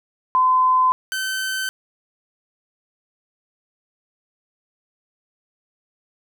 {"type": "tone pair in turn", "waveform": ["sine", "sawtooth"], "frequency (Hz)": [1023, 1535.9], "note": ["C6", "G6"], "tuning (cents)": [-39, -36], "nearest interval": "perfect fifth", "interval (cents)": 703, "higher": "second", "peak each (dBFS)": [-13, -19], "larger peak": "first", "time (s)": [[0.35, 0.92], [1.12, 1.69]], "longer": "neither", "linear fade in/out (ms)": 0, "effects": []}